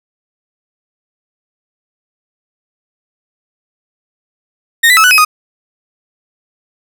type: tone with pitch steps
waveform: 35% pulse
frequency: 1848 / 1987 / 1299 / 1485 / 2542 / 1244 Hz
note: A#6 / B6 / E6 / F#6 / D#7 / D#6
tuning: -16 / +10 / -26 / +6 / +36 / -1 cents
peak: -3 dBFS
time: 4.83-5.25 s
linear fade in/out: 10 ms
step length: 70 ms
effects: none